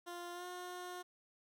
15% pulse tone with pitch glide, 349.2 to 359.2 Hz, F4 to F4, 0 to +49 cents, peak -38 dBFS, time 0.06-1.03 s, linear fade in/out 20 ms, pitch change +49 cents, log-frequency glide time 0.33-0.45 s, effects none

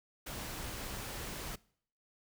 pink noise, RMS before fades -42 dBFS, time 0.26-1.56 s, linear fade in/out 10 ms, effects noise-tail reverb RT60 0.6 s tail -23 dB re dry

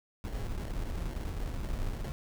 brown noise with sample-and-hold, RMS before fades -35 dBFS, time 0.24-2.12 s, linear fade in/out 2 ms, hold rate 1225 Hz, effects none

